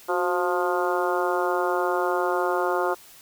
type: harmonic tone with a mistuned harmonic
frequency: 176.7 Hz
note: F3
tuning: 21 cents sharp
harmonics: 2 / 3 / 4 / 5 / 6 / 7 / 8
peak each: -26 / -28 / -29 / -30 / -31 / -31 / -32 dBFS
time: 0.08-2.95 s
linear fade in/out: 20 ms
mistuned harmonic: 2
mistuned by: +54 cents
effects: white hiss -49 dBFS RMS until 3.21 s